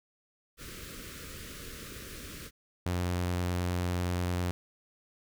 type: band-stop noise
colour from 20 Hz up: pink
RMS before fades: -44 dBFS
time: 0.57-2.51 s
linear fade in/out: 50 ms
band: 550 to 1200 Hz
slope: 48 dB/octave
type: tone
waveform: sawtooth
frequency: 89 Hz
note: F2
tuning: 33 cents sharp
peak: -25 dBFS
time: 2.86-4.51 s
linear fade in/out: 0 ms
effects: none